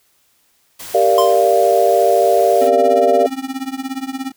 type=noise; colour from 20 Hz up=white; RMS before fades=-32 dBFS; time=0.79-2.68 s; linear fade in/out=10 ms
type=chord; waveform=sine; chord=G minor seventh; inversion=none; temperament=equal with one note detuned; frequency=392 / 466.2 / 587.3 / 691.2 Hz; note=G4 / Bb4 / D5 / F5; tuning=0 / 0 / 0 / -18 cents; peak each=-17 / -16 / -15 / -14 dBFS; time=0.94-3.27 s; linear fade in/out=10 ms
type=tone with exponential decay; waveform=square; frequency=1046.5 Hz; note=C6; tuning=in tune; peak=-14 dBFS; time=1.18-1.5 s; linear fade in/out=2 ms; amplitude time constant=68 ms
type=tone with tremolo; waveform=square; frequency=265.9 Hz; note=C4; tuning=28 cents sharp; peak=-19 dBFS; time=2.61-4.32 s; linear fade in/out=10 ms; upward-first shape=triangle; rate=17 Hz; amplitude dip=95%
effects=white hiss -59 dBFS RMS until 4.36 s